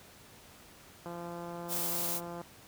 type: click train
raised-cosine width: 1 ms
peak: -29 dBFS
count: 234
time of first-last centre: 1.06-2.415 s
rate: 172 Hz
type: noise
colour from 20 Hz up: blue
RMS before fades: -34 dBFS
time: 1.68-2.21 s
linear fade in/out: 50 ms
effects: pink hiss -55 dBFS RMS until 2.67 s + high-pass 60 Hz 12 dB/octave